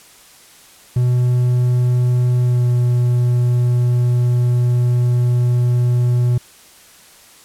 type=tone with pitch glide; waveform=triangle; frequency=123.7 to 122.28 Hz; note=B2 to B2; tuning=+3 to -17 cents; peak=-10 dBFS; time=0.96-6.38 s; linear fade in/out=5 ms; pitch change=-20 cents; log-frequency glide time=2.41-2.65 s; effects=white hiss -45 dBFS RMS until 7.44 s + low-pass 12000 Hz 12 dB/octave